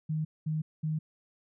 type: tone bursts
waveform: sine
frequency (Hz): 155.8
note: D#3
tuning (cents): +3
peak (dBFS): -28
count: 3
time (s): 0.09-0.99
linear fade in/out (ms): 10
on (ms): 160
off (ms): 210
effects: none